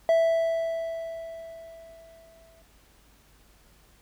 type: tone with exponential decay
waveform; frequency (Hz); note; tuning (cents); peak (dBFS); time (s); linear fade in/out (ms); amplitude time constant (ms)
triangle; 659.3; E5; 0; -15; 0.09-2.62; 1; 550
effects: added 50 Hz sine -60 dBFS peak until 4.01 s + pink hiss -60 dBFS RMS until 4.01 s